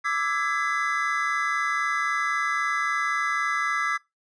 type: chord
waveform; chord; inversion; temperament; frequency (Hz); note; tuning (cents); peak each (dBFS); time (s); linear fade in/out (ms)
triangle; E dominant seventh; third; equal with one note detuned; 1174.7 / 1318.5 / 1661.2 / 2017; D6 / E6 / G#6 / B6; 0 / 0 / 0 / +36; -27; 0.04-3.98; 20
effects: noise-tail reverb RT60 0.2 s tail -22 dB re dry + resampled to 22050 Hz